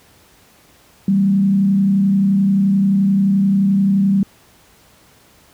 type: tone with frequency modulation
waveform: sine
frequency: 195.8 Hz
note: G3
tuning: 2 cents flat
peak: -11 dBFS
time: 1.08-4.23 s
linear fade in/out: 2 ms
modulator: 31.5 Hz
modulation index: 0.45
effects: pink hiss -50 dBFS RMS until 5.53 s + high-pass 60 Hz 12 dB/octave